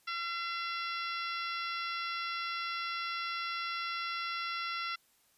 harmonic tone, 680 Hz, F5, 46 cents flat, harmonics 2 / 3 / 4 / 5 / 6 / 7 / 8, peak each -37 / -41 / -43 / -45 / -47 / -48 / -49 dBFS, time 0.07-4.96 s, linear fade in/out 10 ms, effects white hiss -69 dBFS RMS until 5.37 s + resampled to 32000 Hz

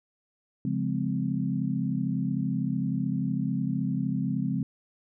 sine chord, Db major seventh, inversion none, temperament equal with one note detuned, 138.59 / 174.61 / 207.7 / 258.3 Hz, Db3 / F3 / Ab3 / C4, 0 / 0 / 0 / -22 cents, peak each -31 dBFS, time 0.65-4.63 s, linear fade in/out 2 ms, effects none

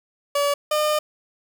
30% pulse tone pair in turn, 572 / 606 Hz, D5 / D#5, -46 / -46 cents, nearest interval minor second, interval 100 cents, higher second, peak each -16 dBFS, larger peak neither, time 0.35-0.54 / 0.71-0.99 s, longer second, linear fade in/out 5 ms, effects 9-bit

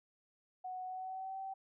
sine tone with pitch glide, 740 to 771 Hz, F#5 to G5, 0 to -29 cents, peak -40 dBFS, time 0.64-1.54 s, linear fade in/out 10 ms, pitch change +71 cents, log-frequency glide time 0.85-1.39 s, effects none

